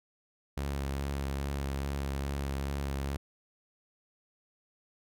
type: tone with vibrato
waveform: sawtooth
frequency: 69.3 Hz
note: C#2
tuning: in tune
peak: -28 dBFS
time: 0.57-3.17 s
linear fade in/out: 5 ms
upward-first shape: sine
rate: 2.4 Hz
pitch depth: 21 cents each way
effects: none